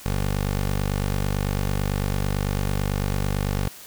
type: tone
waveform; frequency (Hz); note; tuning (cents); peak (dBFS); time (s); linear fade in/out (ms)
15% pulse; 49; G1; 0; -16; 0.06-3.68; 0
effects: white hiss -43 dBFS RMS until 3.86 s